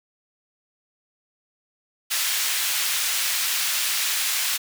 pink high-pass noise, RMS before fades -24 dBFS, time 2.1-4.58 s, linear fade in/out 20 ms, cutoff 2200 Hz, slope 12 dB/octave, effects none

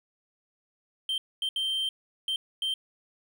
triangle tone bursts at uneven times, 3136 Hz, G7, in tune, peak -25 dBFS, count 5, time 1.09-1.18 / 1.42-1.49 / 1.56-1.89 / 2.28-2.36 / 2.62-2.74 s, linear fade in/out 2 ms, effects none

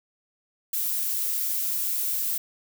violet noise, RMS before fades -27 dBFS, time 0.73-2.38 s, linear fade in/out 5 ms, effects none

